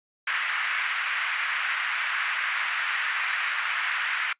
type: band-pass noise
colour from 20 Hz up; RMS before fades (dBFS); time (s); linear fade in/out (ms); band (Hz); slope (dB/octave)
pink; -28; 0.27-4.33; 5; 1400 to 2500; 24
effects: noise-tail reverb RT60 0.1 s tail -24 dB re dry + resampled to 8000 Hz